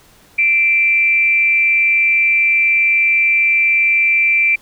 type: tone with frequency modulation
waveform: sine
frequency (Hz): 2349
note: D7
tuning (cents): 0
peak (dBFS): -10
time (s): 0.38-4.56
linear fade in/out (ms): 10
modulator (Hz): 279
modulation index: 0.27
effects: pink hiss -48 dBFS RMS until 4.61 s